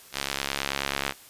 sawtooth tone with band-pass filter sweep, 69.3 Hz, C#2, in tune, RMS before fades -31 dBFS, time 0.12-1.14 s, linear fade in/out 50 ms, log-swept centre 4300 to 2600 Hz, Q 0.78, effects white hiss -50 dBFS RMS until 1.29 s + resampled to 32000 Hz

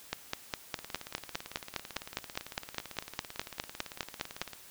two click trains, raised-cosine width 0.2 ms, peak -14 / -24 dBFS, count 22 / 68, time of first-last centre 0.13-4.416 / 0.79-4.533 s, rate 4.9 / 17.9 Hz, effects white hiss -53 dBFS RMS until 4.7 s

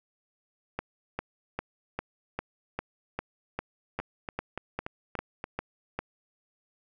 two click trains, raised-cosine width 0.5 ms, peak -16 / -19 dBFS, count 14 / 6, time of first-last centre 0.79-5.99 / 4-5.441 s, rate 2.5 / 3.47 Hz, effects none

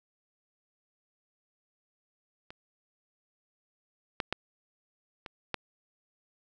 clicks, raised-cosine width 0.3 ms, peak -28 / -13 / -13 / -24 / -14 dBFS, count 5, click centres 2.505 / 4.202 / 4.326 / 5.262 / 5.543 s, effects none

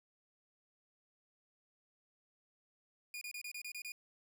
sawtooth tone bursts, 2436 Hz, D#7, 37 cents flat, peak -39 dBFS, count 8, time 3.14-3.92 s, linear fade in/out 2 ms, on 73 ms, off 28 ms, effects none

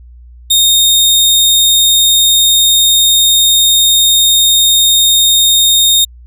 sawtooth tone, 3690 Hz, A#7, 18 cents flat, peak -3 dBFS, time 0.5-6.05 s, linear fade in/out 10 ms, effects added 60 Hz sine -33 dBFS peak until 6.26 s

